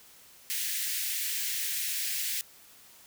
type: high-pass noise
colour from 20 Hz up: white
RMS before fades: -32 dBFS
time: 0.5-2.41 s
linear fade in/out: 0 ms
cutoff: 1700 Hz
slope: 48 dB/octave
effects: white hiss -55 dBFS RMS until 3.06 s